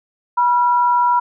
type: tone pair together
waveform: sine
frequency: 973.2 / 1369 Hz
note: B5 / F6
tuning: -26 / -35 cents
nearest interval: tritone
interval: 591 cents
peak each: -12 / -23 dBFS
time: 0.37-1.2 s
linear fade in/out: 10 ms
effects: none